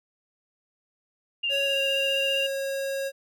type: tone with vibrato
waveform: sine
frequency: 2794 Hz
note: F7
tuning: in tune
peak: -24 dBFS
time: 1.43-2.47 s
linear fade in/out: 10 ms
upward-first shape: triangle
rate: 15 Hz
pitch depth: 25 cents each way
type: tone with pitch glide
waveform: square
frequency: 554.4 to 545.8 Hz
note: C#5 to C#5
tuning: 0 to -27 cents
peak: -28 dBFS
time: 1.49-3.12 s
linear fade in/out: 50 ms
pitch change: -27 cents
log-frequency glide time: 1.64-1.79 s
effects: none